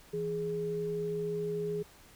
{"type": "tone pair together", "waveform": "sine", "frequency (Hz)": [165.2, 416.3], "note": ["E3", "G#4"], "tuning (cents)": [4, 4], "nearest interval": "octave + major third", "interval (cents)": 1600, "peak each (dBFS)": [-38, -32], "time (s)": [0.13, 1.83], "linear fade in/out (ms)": 10, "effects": ["pink hiss -57 dBFS RMS until 2.15 s"]}